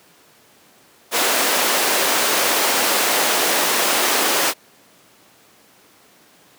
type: high-pass noise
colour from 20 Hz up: pink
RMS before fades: -18 dBFS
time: 1.11-4.54 s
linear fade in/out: 50 ms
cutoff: 400 Hz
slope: 12 dB/octave
effects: pink hiss -51 dBFS RMS until 6.58 s + high-pass 200 Hz 12 dB/octave